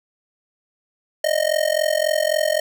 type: tone with amplitude modulation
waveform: square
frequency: 618 Hz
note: D#5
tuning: 12 cents flat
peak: -14 dBFS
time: 1.24-2.6 s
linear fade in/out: 5 ms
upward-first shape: sine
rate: 43.7 Hz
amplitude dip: 95%
effects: none